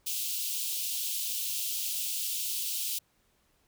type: high-pass noise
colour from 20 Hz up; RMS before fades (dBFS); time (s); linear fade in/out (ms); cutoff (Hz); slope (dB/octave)
white; -33; 0.06-2.99; 10; 2700; 48
effects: pink hiss -70 dBFS RMS until 3.67 s